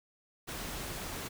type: noise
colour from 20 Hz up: pink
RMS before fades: -40 dBFS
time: 0.47-1.29 s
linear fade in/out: 20 ms
effects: none